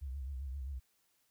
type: tone with vibrato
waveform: sine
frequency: 67.2 Hz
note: C2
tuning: 47 cents sharp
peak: -38 dBFS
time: 0.01-0.8 s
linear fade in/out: 20 ms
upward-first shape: triangle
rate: 7.6 Hz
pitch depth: 140 cents each way
effects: white hiss -75 dBFS RMS until 1.3 s